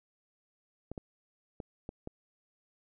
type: clicks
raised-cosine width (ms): 2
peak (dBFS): -26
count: 5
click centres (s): 0.916 / 0.978 / 1.602 / 1.891 / 2.074
effects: none